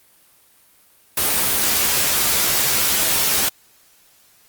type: noise with comb filter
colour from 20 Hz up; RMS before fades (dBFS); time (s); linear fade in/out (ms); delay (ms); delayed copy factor
white; -18; 1.17-3.49; 5; 14; +0.6
effects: white hiss -54 dBFS RMS until 4.48 s + Opus 32 kbps